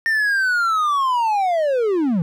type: linear sweep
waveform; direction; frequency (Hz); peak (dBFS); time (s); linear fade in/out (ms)
triangle; down; 1825 to 155.56; -14; 0.06-2.22; 0
effects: none